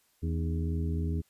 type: harmonic tone with a mistuned harmonic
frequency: 82.41 Hz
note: E2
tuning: in tune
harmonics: 1 / 2 / 3 / 4 / 5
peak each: -29 / -35 / -39 / -41 / -43 dBFS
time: 0.22-1.22 s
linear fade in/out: 20 ms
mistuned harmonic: 4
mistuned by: -99 cents
effects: white hiss -69 dBFS RMS until 1.29 s + resampled to 32000 Hz